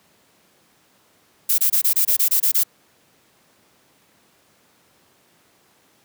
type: noise bursts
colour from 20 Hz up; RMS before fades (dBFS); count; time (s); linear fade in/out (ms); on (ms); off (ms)
violet; -17; 10; 1.49-2.636; 10; 93; 24
effects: pink hiss -58 dBFS RMS until 6.04 s + high-pass 150 Hz 12 dB/octave